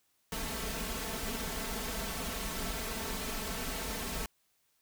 pink noise with comb filter, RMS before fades -37 dBFS, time 0.32-4.26 s, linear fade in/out 2 ms, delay 4.5 ms, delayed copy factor +0.75, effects white hiss -74 dBFS RMS until 4.81 s

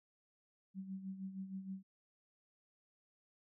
sine tone with tremolo, 191.3 Hz, G3, 42 cents flat, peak -40 dBFS, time 0.74-1.83 s, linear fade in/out 50 ms, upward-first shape sine, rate 6.4 Hz, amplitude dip 65%, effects none

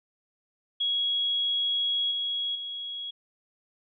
sine tone with level steps, 3322 Hz, G#7, in tune, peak -24 / -27 / -33 dBFS, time 0.8-3.11 s, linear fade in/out 10 ms, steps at 2.11 / 2.55 s, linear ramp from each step 5 ms, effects none

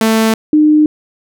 sawtooth / sine tone pair in turn, 222 / 303.9 Hz, A3 / D#4, +16 / -41 cents, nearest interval perfect fourth, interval 543 cents, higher second, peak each -5 dBFS, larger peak neither, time 0.01-0.34 / 0.53-0.86 s, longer neither, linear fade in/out 2 ms, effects none

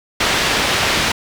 white low-pass noise, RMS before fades -17 dBFS, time 0.2-1.12 s, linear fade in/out 5 ms, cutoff 3600 Hz, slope 12 dB/octave, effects none

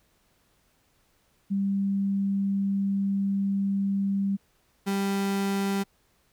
sine / 35% pulse tone pair in turn, 197.2 / 197.2 Hz, G3 / G3, +11 / +11 cents, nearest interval unison, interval 0 cents, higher neither, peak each -23 dBFS, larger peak neither, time 1.5-4.37 / 4.86-5.84 s, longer first, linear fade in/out 20 ms, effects pink hiss -67 dBFS RMS until 6.32 s

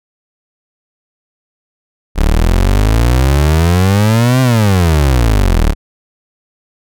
30% pulse exponential two-way sweep, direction up then down, 34.65 to 131.9 to 34.65 Hz, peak -5 dBFS, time 2.15-5.75 s, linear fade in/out 50 ms, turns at 4.41 s, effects none

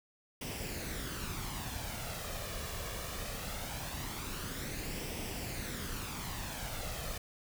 pink noise with flanger, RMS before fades -40 dBFS, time 0.41-7.18 s, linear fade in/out 5 ms, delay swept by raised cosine 0.36 to 1.76 ms, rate 0.21 Hz, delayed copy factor +0.5, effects none

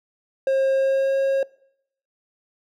triangle tone with pitch glide, 536 to 542.2 Hz, C5 to C#5, +42 to -38 cents, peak -15 dBFS, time 0.47-1.43 s, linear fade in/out 2 ms, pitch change +20 cents, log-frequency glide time 0.73-1.18 s, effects noise-tail reverb RT60 0.7 s tail -23 dB re dry

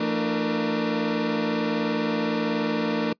30% pulse tone cluster, 170.6 / 226.6 / 299.5 / 474.6 Hz, F3 / A#3 / D4 / A#4, -40 / -49 / +34 / +31 cents, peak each -31 / -23 / -25 / -29 dBFS, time 0-3.13 s, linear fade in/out 5 ms, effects noise-tail reverb RT60 0.1 s tail -25 dB re dry + resampled to 11025 Hz

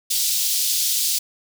pink high-pass noise, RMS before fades -21 dBFS, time 0.1-1.19 s, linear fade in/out 10 ms, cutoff 3800 Hz, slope 24 dB/octave, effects none

